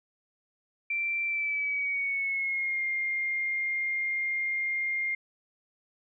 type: tone with pitch glide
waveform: sine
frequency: 2349 to 2117 Hz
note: D7 to C7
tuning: 0 to +20 cents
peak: -27 dBFS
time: 0.9-5.15 s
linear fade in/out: 5 ms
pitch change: -180 cents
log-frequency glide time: 1.25-2.83 s
effects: none